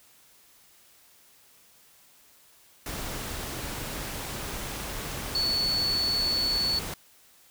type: tone in noise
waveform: sine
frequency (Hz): 4435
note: C#8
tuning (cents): 0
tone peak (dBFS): -24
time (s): 5.35-6.79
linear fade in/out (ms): 2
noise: pink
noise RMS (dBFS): -35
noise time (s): 2.86-6.94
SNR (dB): +8
effects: white hiss -58 dBFS RMS until 7.5 s